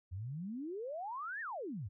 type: exponential two-way sweep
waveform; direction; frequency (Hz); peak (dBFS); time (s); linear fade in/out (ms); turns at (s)
sine; up then down; 84.7 to 1877 to 84.7; -39; 0.11-1.89; 20; 1.41
effects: none